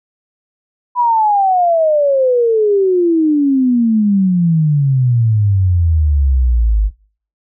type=exponential sweep; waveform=sine; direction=down; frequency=995 to 49.25 Hz; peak=-9 dBFS; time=0.95-6.91 s; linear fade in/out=50 ms; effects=noise-tail reverb RT60 0.5 s tail -26 dB re dry